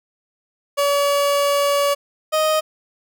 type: tone pair in turn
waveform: 30% pulse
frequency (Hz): 569 / 623.4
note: C#5 / D#5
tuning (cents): +45 / +3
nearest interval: major second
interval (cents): 158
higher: second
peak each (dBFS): -13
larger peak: neither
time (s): 0.77-1.95 / 2.32-2.61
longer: first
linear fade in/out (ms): 20
effects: none